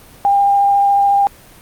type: tone with vibrato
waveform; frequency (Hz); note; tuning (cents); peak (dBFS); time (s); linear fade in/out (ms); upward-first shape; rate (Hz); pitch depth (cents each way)
sine; 801; G5; +37; -9; 0.25-1.27; 0; sine; 14; 8
effects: pink hiss -42 dBFS RMS until 1.61 s + Opus 32 kbps